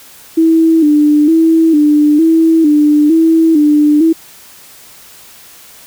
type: tone with vibrato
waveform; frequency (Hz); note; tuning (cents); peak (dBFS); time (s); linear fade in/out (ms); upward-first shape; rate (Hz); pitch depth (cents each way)
sine; 311; D#4; -1; -5; 0.37-4.13; 10; square; 1.1; 77
effects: white hiss -38 dBFS RMS until 5.86 s